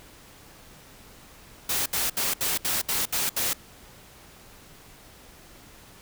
white noise bursts, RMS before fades -26 dBFS, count 8, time 1.69-3.533 s, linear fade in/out 5 ms, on 170 ms, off 69 ms, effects pink hiss -50 dBFS RMS until 6.01 s

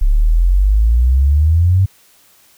sine exponential sweep, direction up, 34.03 to 98 Hz, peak -8 dBFS, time 0.01-1.86 s, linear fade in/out 10 ms, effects white hiss -50 dBFS RMS until 2.57 s

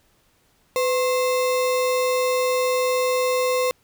sine tone with sample-and-hold, 504 Hz, B4, 35 cents sharp, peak -18 dBFS, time 0.76-3.71 s, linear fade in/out 0 ms, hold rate 1575 Hz, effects pink hiss -62 dBFS RMS until 3.83 s

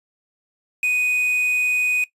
triangle tone with quantisation, 2489 Hz, D#7, in tune, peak -16 dBFS, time 0.83-2.04 s, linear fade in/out 2 ms, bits 6, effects noise-tail reverb RT60 0.1 s tail -17 dB re dry + resampled to 32000 Hz

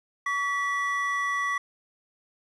triangle tone pair together, 1135 / 1956.4 Hz, C#6 / B6, +41 / -17 cents, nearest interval major sixth, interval 942 cents, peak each -26 dBFS, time 0.26-1.58 s, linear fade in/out 5 ms, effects resampled to 22050 Hz + 9-bit

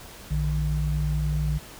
sine tone pair together, 59.6 / 150.8 Hz, A#1 / D3, +39 / +46 cents, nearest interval octave + major third, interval 1607 cents, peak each -25 dBFS, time 0.3-1.59 s, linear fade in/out 20 ms, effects pink hiss -44 dBFS RMS until 1.79 s

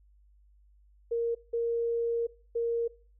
sine tone bursts at uneven times, 466.2 Hz, A#4, in tune, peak -26 dBFS, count 3, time 1.11-1.35 / 1.53-2.27 / 2.55-2.88 s, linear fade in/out 10 ms, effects noise-tail reverb RT60 0.4 s tail -21 dB re dry + added 50 Hz sine -58 dBFS peak until 3.19 s

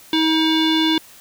square tone with low-pass filter, 318.2 Hz, D#4, 39 cents sharp, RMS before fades -17 dBFS, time 0.13-0.98 s, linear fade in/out 2 ms, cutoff 3600 Hz, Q 6.9, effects white hiss -45 dBFS RMS until 1.2 s

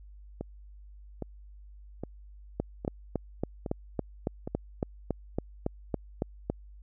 two click trains, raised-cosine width 2 ms, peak -15 / -21 dBFS, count 15 / 6, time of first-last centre 2.6-6.5 / 0.41-4.475 s, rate 3.59 / 1.23 Hz, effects added 50 Hz sine -47 dBFS peak until 6.82 s

